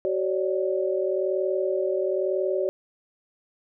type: tone cluster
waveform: sine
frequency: 377.1 / 551 / 592 Hz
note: F#4 / C#5 / D5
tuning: +33 / -11 / +14 cents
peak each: -25 / -28 / -28 dBFS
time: 0.05-2.69 s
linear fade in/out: 0 ms
effects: none